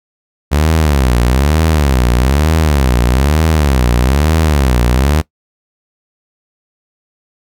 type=tone with vibrato; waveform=sawtooth; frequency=69.3 Hz; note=C#2; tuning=in tune; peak=-5 dBFS; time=0.51-5.22 s; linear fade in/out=20 ms; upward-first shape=sine; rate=1.1 Hz; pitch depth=260 cents each way; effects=noise-tail reverb RT60 0.1 s tail -20 dB re dry